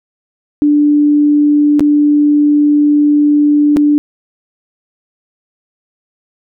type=tone with dropouts; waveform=sine; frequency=294.3 Hz; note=D4; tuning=4 cents sharp; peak=-6 dBFS; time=0.62-3.98 s; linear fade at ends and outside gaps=0 ms; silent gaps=1.795-1.806 / 3.763-3.769 s; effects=none